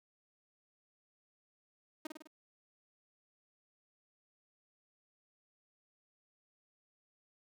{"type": "tone with echo", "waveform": "sawtooth", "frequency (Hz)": 311.1, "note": "D#4", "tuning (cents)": 0, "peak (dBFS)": -34, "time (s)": [2.05, 2.07], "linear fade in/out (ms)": 5, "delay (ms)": 51, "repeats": 4, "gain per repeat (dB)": -4, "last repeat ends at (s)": 2.274, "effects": []}